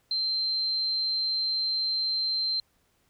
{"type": "tone", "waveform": "sine", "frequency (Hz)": 4128, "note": "C8", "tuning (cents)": -24, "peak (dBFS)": -25, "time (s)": [0.11, 2.6], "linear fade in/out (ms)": 2, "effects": ["pink hiss -69 dBFS RMS until 3.09 s"]}